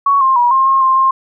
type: tone with pitch steps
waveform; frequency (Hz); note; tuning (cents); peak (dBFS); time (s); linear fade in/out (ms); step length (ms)
sine; 1116 / 1059 / 964 / 1063 / 1073 / 1054 / 1062; C#6 / C6 / B5 / C6 / C6 / C6 / C6; +11 / +21 / -42 / +27 / +43 / +12 / +25; -8; 0.06-1.11; 5; 150
effects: none